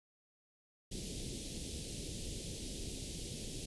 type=band-stop noise; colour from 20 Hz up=pink; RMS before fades=-43 dBFS; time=0.91-3.66 s; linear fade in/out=10 ms; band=470 to 3100 Hz; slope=24 dB/octave; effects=resampled to 24000 Hz